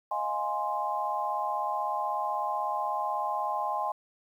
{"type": "chord", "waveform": "sine", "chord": "F minor seventh", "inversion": "third", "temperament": "equal", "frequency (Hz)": [622.3, 698.5, 830.6, 1046.5], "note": ["Eb5", "F5", "Ab5", "C6"], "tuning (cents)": [0, 0, 0, 0], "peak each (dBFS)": [-37, -37, -31, -32], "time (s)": [0.11, 3.92], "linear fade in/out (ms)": 5, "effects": ["10-bit"]}